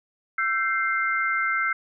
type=tone cluster; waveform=sine; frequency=1339 / 1556 / 2098 Hz; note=E6 / G6 / C7; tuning=+27 / -13 / +4 cents; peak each=-26 dBFS; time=0.38-1.73 s; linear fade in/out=5 ms; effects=none